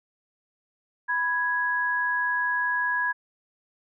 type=tone pair together; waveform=sine; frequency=987.8 / 1662.8 Hz; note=B5 / G#6; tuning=0 / +2 cents; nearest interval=major sixth; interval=902 cents; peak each=-28 / -24 dBFS; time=1.08-3.13 s; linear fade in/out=20 ms; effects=none